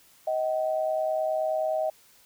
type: tone pair together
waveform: sine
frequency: 630.4 / 760 Hz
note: D#5 / F#5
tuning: +23 / +46 cents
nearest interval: minor third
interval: 323 cents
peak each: -25 / -31 dBFS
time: 0.27-1.9 s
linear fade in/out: 5 ms
effects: white hiss -58 dBFS RMS until 2.25 s